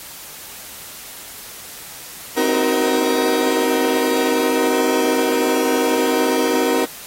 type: chord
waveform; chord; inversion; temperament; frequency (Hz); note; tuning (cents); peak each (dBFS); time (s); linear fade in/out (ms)
35% pulse; C half-diminished seventh; none; just; 261.6 / 314 / 376.7 / 470.9; C4 / Eb4 / Gb4 / Bb4; 0 / +16 / +31 / +18; -21 / -21 / -21 / -18; 2.36-6.86; 20
effects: white hiss -36 dBFS RMS until 7.06 s + AAC 48 kbps